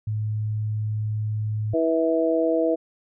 sine tone, 107.3 Hz, A2, 43 cents flat, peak -23 dBFS, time 0.07-1.74 s, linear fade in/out 5 ms
harmonic tone, 162.8 Hz, E3, 21 cents flat, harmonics 2 / 3 / 4, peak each -23 / -23 / -23 dBFS, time 1.73-2.76 s, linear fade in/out 20 ms
effects none

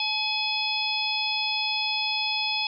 harmonic tone with a mistuned harmonic, 846 Hz, G#5, 32 cents sharp, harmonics 1 / 3 / 4 / 5 / 6, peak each -33 / -29 / -29 / -34 / -31 dBFS, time 0-2.67 s, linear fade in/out 2 ms, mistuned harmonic 1, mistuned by +27 cents, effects none

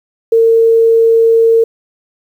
sine tone, 455.2 Hz, A#4, 41 cents flat, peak -5 dBFS, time 0.32-1.64 s, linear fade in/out 5 ms, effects 7-bit

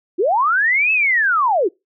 sine linear two-way sweep, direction up then down, 309.9 to 2637 to 309.9 Hz, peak -13 dBFS, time 0.18-1.69 s, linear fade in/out 20 ms, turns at 0.92 s, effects noise-tail reverb RT60 0.2 s tail -24 dB re dry

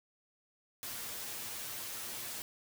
white noise with comb filter, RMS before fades -42 dBFS, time 0.83-2.42 s, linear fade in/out 0 ms, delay 8.5 ms, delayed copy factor +0.7, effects none

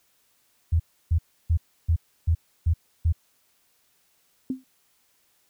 sine tone bursts, 82.41 Hz, E2, in tune, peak -17 dBFS, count 7, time 0.72-3.126 s, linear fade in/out 10 ms, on 78 ms, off 310 ms
sine tone with exponential decay, 260 Hz, C4, 11 cents flat, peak -21 dBFS, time 4.5-4.64 s, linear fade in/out 2 ms, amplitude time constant 30 ms
effects white hiss -66 dBFS RMS until 5.49 s

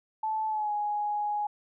sine tone with pitch glide, 872 to 832.6 Hz, A5 to G#5, -16 to +4 cents, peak -27 dBFS, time 0.23-1.47 s, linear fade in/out 5 ms, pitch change -80 cents, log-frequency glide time 0.48-0.72 s, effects none

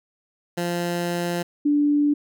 15% pulse / sine tone pair in turn, 173.7 / 292.1 Hz, F3 / D4, -9 / -9 cents, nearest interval major sixth, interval 900 cents, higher second, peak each -17 / -16 dBFS, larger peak second, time 0.57-1.43 / 1.65-2.14 s, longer first, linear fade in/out 10 ms, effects none

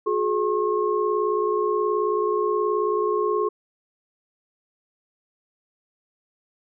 sine tone cluster, 363.8 / 422.5 / 1079 Hz, F#4 / G#4 / C#6, -29 / +30 / -47 cents, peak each -26 / -22 / -26 dBFS, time 0.06-3.49 s, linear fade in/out 10 ms, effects none

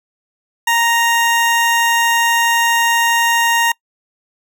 20% pulse tone, 932.3 Hz, A#5, in tune, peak -7 dBFS, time 0.67-3.72 s, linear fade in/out 5 ms, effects noise-tail reverb RT60 0.1 s tail -25 dB re dry

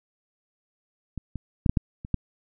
clicks, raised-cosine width 5 ms, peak -20 / -20 / -8 / -7 / -8 / -24 / -10 dBFS, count 7, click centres 1.177 / 1.357 / 1.662 / 1.695 / 1.772 / 2.049 / 2.143 s, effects none

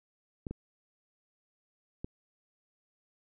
clicks, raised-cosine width 3 ms, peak -24 dBFS, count 3, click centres 0.468 / 0.51 / 2.045 s, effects none

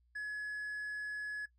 sine tone with hard clipping, 1694 Hz, G#6, 34 cents sharp, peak -38 dBFS, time 0.15-1.46 s, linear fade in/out 10 ms, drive 2 dB, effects noise-tail reverb RT60 0.1 s tail -20 dB re dry + added 60 Hz sine -68 dBFS peak until 1.58 s

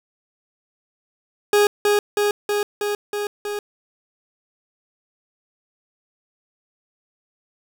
40% pulse tone with echo, 412.9 Hz, G#4, 10 cents flat, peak -12 dBFS, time 1.53-1.67 s, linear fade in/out 2 ms, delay 320 ms, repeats 6, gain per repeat -2 dB, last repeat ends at 3.59 s, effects 8-bit

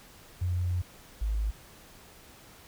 sine tone pair in turn, 89.3 / 53.1 Hz, F2 / G#1, +39 / +39 cents, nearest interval major sixth, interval 900 cents, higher first, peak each -26 dBFS, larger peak neither, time 0.41-0.82 / 1.21-1.51 s, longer first, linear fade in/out 10 ms, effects pink hiss -53 dBFS RMS until 2.67 s

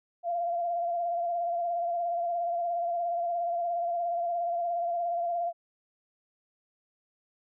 sine tone with vibrato, 690 Hz, F5, 21 cents flat, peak -27 dBFS, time 0.23-5.53 s, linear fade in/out 50 ms, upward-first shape sine, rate 17 Hz, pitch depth 36 cents each way, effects none

